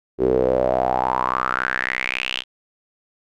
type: tone with band-pass filter sweep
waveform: sawtooth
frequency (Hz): 63.6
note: C2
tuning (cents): -48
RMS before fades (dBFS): -21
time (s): 0.18-2.44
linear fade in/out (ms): 50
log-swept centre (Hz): 380 to 3200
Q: 6.3
effects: none